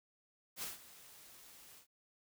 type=noise with ADSR envelope; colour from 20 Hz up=white; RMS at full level=-41 dBFS; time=0.56-1.87 s; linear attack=64 ms; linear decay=150 ms; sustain=-17 dB; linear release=100 ms; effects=none